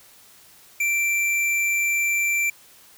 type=tone with hard clipping; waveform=sine; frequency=2349 Hz; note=D7; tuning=in tune; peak=-21 dBFS; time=0.8-2.5 s; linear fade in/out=5 ms; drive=13 dB; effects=white hiss -51 dBFS RMS until 2.97 s